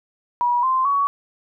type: tone with pitch steps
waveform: sine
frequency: 967 / 1042.4 / 1123.7 Hz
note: B5 / C6 / C#6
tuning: -37 / -7 / +23 cents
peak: -16 dBFS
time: 0.41-1.07 s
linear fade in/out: 0 ms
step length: 220 ms
effects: none